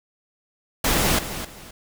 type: noise with echo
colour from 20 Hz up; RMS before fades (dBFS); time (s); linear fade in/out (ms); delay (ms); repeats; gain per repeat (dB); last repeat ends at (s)
pink; -20; 0.84-1.19; 5; 260; 2; -11; 1.71
effects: none